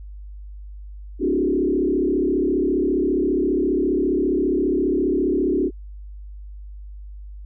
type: tone with frequency modulation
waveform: sine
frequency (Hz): 329.6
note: E4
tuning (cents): 0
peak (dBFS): -17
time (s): 1.19-5.71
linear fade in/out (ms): 50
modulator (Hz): 34.8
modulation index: 2
effects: added 50 Hz sine -34 dBFS peak until 7.45 s